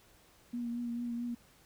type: tone with vibrato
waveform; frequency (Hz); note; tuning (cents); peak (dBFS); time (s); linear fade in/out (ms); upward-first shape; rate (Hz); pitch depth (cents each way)
sine; 238; A#3; +36; -34; 0.53-1.35; 10; triangle; 4.5; 29
effects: pink hiss -63 dBFS RMS until 1.65 s